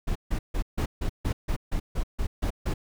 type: noise bursts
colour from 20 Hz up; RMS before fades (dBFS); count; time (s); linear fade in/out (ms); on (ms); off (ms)
brown; -26; 12; 0.07-2.74; 10; 85; 150
effects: none